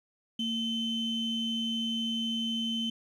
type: ring-modulated tone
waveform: triangle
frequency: 1648 Hz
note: G#6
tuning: 14 cents flat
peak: -23 dBFS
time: 0.39-2.9 s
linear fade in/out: 5 ms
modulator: 1420 Hz
effects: tanh soft clip ceiling -23 dBFS